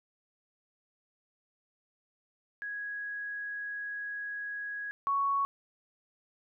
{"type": "tone pair in turn", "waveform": "sine", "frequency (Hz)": [1661.2, 1112.9], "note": ["G#6", "C#6"], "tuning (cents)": [0, 6], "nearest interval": "perfect fifth", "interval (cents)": 694, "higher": "first", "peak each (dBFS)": [-35, -26], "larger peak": "second", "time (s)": [[2.62, 4.91], [5.07, 5.45]], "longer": "first", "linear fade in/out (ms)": 0, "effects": []}